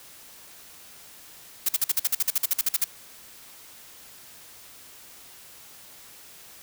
blue noise bursts, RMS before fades -22 dBFS, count 16, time 1.66-2.843 s, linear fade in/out 5 ms, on 28 ms, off 49 ms, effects white hiss -48 dBFS RMS until 6.62 s

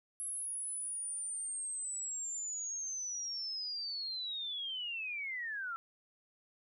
sine linear sweep, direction down, 10930 to 1318.5 Hz, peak -37 dBFS, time 0.2-5.76 s, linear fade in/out 0 ms, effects 13-bit

